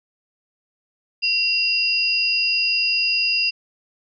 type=tone pair together; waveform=sine; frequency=2745 / 4891 Hz; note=F7 / D#8; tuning=-31 / -31 cents; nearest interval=minor seventh; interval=1000 cents; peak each=-20 dBFS; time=1.22-3.51 s; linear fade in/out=20 ms; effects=none